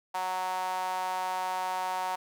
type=tone with high-pass filter; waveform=sawtooth; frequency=185 Hz; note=F#3; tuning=in tune; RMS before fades=-32 dBFS; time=0.14-2.16 s; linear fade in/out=10 ms; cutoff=840 Hz; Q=9.8; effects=none